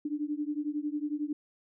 sine beating tone pair, 292.1 / 303.1 Hz, D4 / D#4, -9 / -45 cents, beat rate 11 Hz, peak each -33 / -34 dBFS, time 0.05-1.33 s, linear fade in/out 5 ms, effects none

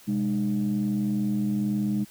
sine tone cluster, 126.4 / 205.4 / 306.6 Hz, B2 / G#3 / D#4, +41 / -19 / -25 cents, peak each -32 / -23 / -31 dBFS, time 0.07-2.05 s, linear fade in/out 20 ms, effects tanh soft clip ceiling -17 dBFS + white hiss -52 dBFS RMS until 2.1 s

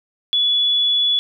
sine tone, 3417 Hz, G#7, 49 cents sharp, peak -14 dBFS, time 0.33-1.19 s, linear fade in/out 0 ms, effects none

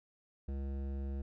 sine tone with hard clipping, 68.4 Hz, C#2, 23 cents flat, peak -38 dBFS, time 0.48-1.22 s, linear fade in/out 5 ms, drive 14 dB, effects none

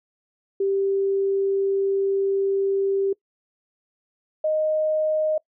sine tone pair in turn, 392 / 620.5 Hz, G4 / D#5, 0 / -5 cents, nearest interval minor sixth, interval 795 cents, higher second, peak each -19 dBFS, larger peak neither, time 0.6-3.13 / 4.44-5.38 s, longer first, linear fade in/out 5 ms, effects noise-tail reverb RT60 0.1 s tail -23 dB re dry

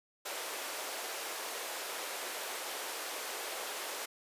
pink high-pass noise, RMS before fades -40 dBFS, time 0.25-4.06 s, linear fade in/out 10 ms, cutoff 420 Hz, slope 24 dB/octave, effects resampled to 32000 Hz

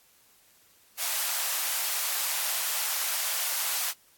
white high-pass noise, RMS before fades -29 dBFS, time 0.97-3.94 s, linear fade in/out 50 ms, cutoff 650 Hz, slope 24 dB/octave, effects white hiss -61 dBFS RMS until 4.17 s + AAC 64 kbps

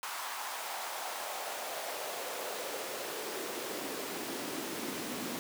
pink noise with high-pass filter sweep, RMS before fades -39 dBFS, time 0.03-5.39 s, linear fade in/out 0 ms, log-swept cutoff 990 to 230 Hz, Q 2.3, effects none

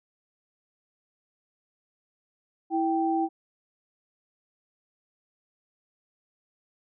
sine tone pair together, 328.3 / 781.4 Hz, E4 / G5, -7 / -6 cents, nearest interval octave + minor third, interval 1501 cents, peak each -25 / -26 dBFS, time 2.7-3.29 s, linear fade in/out 50 ms, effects none

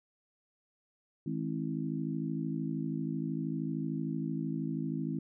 harmonic tone with a mistuned harmonic, 53 Hz, G#1, 36 cents sharp, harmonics 3 / 4 / 5 / 6, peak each -36 / -38 / -37 / -40 dBFS, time 1.26-5.19 s, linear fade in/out 5 ms, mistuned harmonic 6, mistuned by +41 cents, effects none

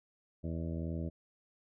harmonic tone with a mistuned harmonic, 82.2 Hz, E2, 4 cents flat, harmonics 1 / 2 / 3 / 4 / 5 / 6 / 7 / 8, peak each -38 / -39 / -43 / -45 / -52 / -52 / -50 / -53 dBFS, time 0.43-1.1 s, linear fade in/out 20 ms, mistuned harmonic 8, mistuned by -68 cents, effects none

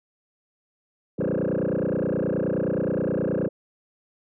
sine tone with frequency modulation, 349.2 Hz, F4, in tune, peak -19 dBFS, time 1.18-3.49 s, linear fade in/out 20 ms, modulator 29.5 Hz, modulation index 7.1, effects tanh soft clip ceiling -21 dBFS

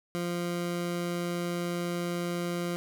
20% pulse tone, 174 Hz, F3, 6 cents flat, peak -25 dBFS, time 0.15-2.76 s, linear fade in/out 0 ms, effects none

